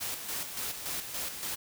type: noise with tremolo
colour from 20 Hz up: white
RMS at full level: -35 dBFS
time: 0-1.56 s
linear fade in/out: 20 ms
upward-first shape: square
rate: 3.5 Hz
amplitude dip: 50%
effects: none